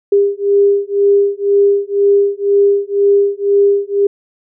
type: beating tone pair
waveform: sine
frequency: 401 / 403 Hz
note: G4 / G4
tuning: +39 / +48 cents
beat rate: 2 Hz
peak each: -12 dBFS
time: 0.12-4.07 s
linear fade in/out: 5 ms
effects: none